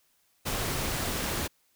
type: noise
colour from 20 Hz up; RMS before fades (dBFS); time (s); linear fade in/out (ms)
pink; -31; 0.45-1.48; 20
effects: white hiss -69 dBFS RMS until 1.75 s